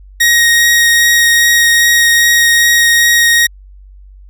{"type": "tone with vibrato", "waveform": "sawtooth", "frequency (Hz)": 1878, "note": "A#6", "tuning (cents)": 12, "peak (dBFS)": -3, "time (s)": [0.2, 3.47], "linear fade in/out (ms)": 10, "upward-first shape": "triangle", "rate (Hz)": 2.5, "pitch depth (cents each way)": 10, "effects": ["added 48 Hz sine -34 dBFS peak until 4.29 s"]}